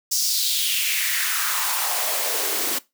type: noise with high-pass filter sweep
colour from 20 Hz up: white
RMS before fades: -23 dBFS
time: 0.11-2.79 s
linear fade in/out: 10 ms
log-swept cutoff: 5800 to 290 Hz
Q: 2.9
effects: noise-tail reverb RT60 0.2 s tail -19 dB re dry